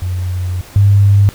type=tone pair in turn; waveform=sine; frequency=90.7 / 100.27 Hz; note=F#2 / G2; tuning=-34 / +40 cents; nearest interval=major second; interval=174 cents; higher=second; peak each=-15 / -5 dBFS; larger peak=second; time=0.02-0.61 / 0.76-1.29 s; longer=first; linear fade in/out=0 ms; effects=pink hiss -37 dBFS RMS until 1.34 s